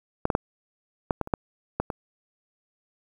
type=clicks; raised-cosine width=1 ms; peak=-8 / -9 / -6 / -8 / -11 / -23 / -8 / -10 / -16 dBFS; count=9; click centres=0.254 / 0.302 / 0.351 / 1.108 / 1.213 / 1.274 / 1.338 / 1.8 / 1.902 s; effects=8-bit